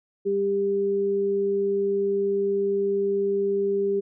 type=tone pair together; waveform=sine; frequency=197.93 / 397.8 Hz; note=G3 / G4; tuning=+17 / +25 cents; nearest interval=octave; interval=1208 cents; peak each=-32 / -21 dBFS; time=0.25-4.01 s; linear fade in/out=20 ms; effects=none